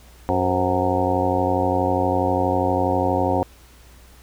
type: harmonic tone with a mistuned harmonic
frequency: 92.3 Hz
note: F#2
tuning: 4 cents flat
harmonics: 1 / 2 / 3 / 4 / 5 / 6 / 7 / 8 / 9 / 10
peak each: -26 / -31 / -25 / -27 / -31 / -24 / -32 / -24 / -30 / -27 dBFS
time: 0.29-3.43 s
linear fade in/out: 0 ms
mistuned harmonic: 6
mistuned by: -79 cents
effects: added 60 Hz sine -47 dBFS peak until 4.22 s + pink hiss -51 dBFS RMS until 4.22 s